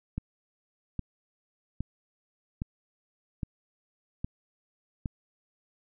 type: click train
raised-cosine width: 5 ms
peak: -19 dBFS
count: 7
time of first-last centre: 0.18-5.058 s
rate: 1.23 Hz
effects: none